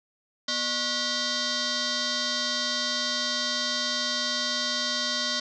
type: tone with frequency modulation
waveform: sine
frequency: 245.8 Hz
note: B3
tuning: 8 cents flat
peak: -25 dBFS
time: 0.48-5.4 s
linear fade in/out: 5 ms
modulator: 852 Hz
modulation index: 6.2
effects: none